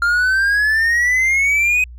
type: exponential sweep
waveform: triangle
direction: up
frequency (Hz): 1388 to 2527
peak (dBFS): -11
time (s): 0.02-1.84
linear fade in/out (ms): 2
effects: added 60 Hz sine -33 dBFS peak until 1.98 s